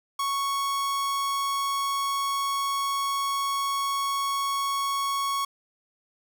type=tone; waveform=45% pulse; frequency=1108 Hz; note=C#6; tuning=1 cent flat; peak=-25 dBFS; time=0.19-5.45 s; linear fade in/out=5 ms; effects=none